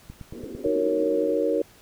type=click train; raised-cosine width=5 ms; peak=-26 dBFS; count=6; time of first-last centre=0.1-0.663 s; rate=8.88 Hz
type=band-pass noise; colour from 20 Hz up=pink; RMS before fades=-38 dBFS; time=0.32-1.35 s; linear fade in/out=5 ms; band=230 to 490 Hz; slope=48 dB/octave
type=chord; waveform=sine; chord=D# minor seventh; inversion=none; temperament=equal with one note detuned; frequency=311.1 / 372.8 / 466.2 / 554.4 Hz; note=D#4 / F#4 / A#4 / C#5; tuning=0 / +13 / 0 / 0 cents; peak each=-27 / -29 / -24 / -26 dBFS; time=0.64-1.62 s; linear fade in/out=5 ms
effects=pink hiss -53 dBFS RMS until 1.81 s